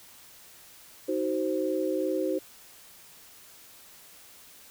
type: chord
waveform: sine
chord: C diminished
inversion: first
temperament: just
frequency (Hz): 314 / 376.7 / 523.3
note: Eb4 / Gb4 / C5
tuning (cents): +16 / +31 / 0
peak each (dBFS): -30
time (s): 1.08-2.39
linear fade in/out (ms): 10
effects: white hiss -52 dBFS RMS until 4.7 s